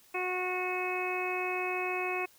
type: harmonic tone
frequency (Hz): 365.3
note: F#4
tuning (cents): -22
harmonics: 1 / 2 / 3 / 4 / 5 / 6 / 7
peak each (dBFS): -35 / -37 / -39 / -46 / -46 / -40 / -35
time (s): 0.14-2.26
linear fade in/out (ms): 10
effects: white hiss -61 dBFS RMS until 2.38 s